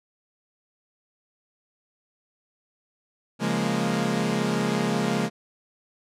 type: chord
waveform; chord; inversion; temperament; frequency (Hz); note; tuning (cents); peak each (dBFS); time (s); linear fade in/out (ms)
sawtooth; Bb minor seventh; first; equal; 138.59 / 174.61 / 207.7 / 233.1; Db3 / F3 / Ab3 / Bb3; 0 / 0 / 0 / 0; -27 / -25 / -23 / -24; 3.39-5.3; 50
effects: low-pass 9000 Hz 12 dB/octave